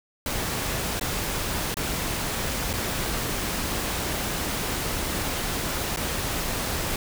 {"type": "noise with dropouts", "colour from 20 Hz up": "pink", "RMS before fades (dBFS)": -28, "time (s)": [0.26, 6.96], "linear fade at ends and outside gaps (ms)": 2, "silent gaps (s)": [[0.996, 1.011], [1.743, 1.769], [2.731, 2.736], [5.962, 5.971]], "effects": []}